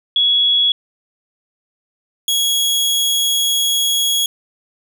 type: tone pair in turn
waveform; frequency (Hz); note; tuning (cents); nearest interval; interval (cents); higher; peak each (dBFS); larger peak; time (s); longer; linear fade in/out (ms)
sine / sawtooth; 3359 / 3328; G#7 / G#7; +19 / +3; unison; 16; first; -11; neither; 0.16-0.72 / 2.28-4.26; second; 2
effects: none